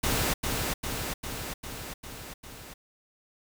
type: noise with echo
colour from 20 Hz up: pink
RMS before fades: -27 dBFS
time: 0.03-0.34 s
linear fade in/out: 10 ms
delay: 400 ms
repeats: 6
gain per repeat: -3 dB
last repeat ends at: 2.74 s
effects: none